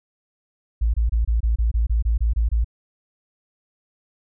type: tone bursts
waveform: sine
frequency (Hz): 56.3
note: A1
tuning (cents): +40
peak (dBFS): -16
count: 12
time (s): 0.81-2.645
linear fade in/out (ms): 10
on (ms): 130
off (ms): 25
effects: none